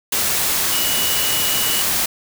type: tone in noise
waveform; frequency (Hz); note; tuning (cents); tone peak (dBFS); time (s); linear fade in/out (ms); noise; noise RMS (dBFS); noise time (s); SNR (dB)
sine; 2930; F#7; -18; -24; 0.72-1.82; 5; white; -19; 0.12-2.06; -8
effects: none